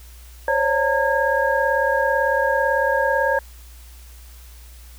sine tone cluster, 528 / 566 / 914 / 1636 Hz, C5 / C#5 / A#5 / G#6, +16 / +36 / -34 / -26 cents, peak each -22 dBFS, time 0.48-3.39 s, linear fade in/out 2 ms, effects added 60 Hz sine -40 dBFS peak until 4.98 s + white hiss -49 dBFS RMS until 4.98 s

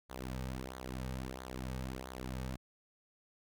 sawtooth tone with flanger, 64.3 Hz, C2, 30 cents flat, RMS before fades -42 dBFS, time 0.09-2.57 s, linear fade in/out 20 ms, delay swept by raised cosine 0.37 to 2.97 ms, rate 1.5 Hz, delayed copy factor -0.75, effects none

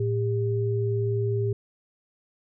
sine tone pair together, 112.25 / 400 Hz, A2 / G4, +35 / +35 cents, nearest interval octave + minor seventh, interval 2200 cents, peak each -24 / -27 dBFS, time 0-1.53 s, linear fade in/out 5 ms, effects none

